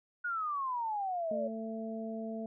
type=exponential sweep; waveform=sine; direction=down; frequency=1465 to 554.4 Hz; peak=-32 dBFS; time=0.24-1.48 s; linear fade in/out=10 ms
type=harmonic tone; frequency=222.7 Hz; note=A3; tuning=21 cents sharp; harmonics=1 / 2 / 3; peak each=-38 / -44 / -42 dBFS; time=1.31-2.46 s; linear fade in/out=2 ms
effects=none